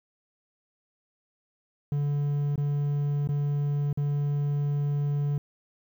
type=tone with dropouts; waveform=triangle; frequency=144.4 Hz; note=D3; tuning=29 cents flat; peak=-22 dBFS; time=1.92-5.38 s; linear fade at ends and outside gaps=2 ms; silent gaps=2.558-2.578 / 3.274-3.289 / 3.929-3.974 s; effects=10-bit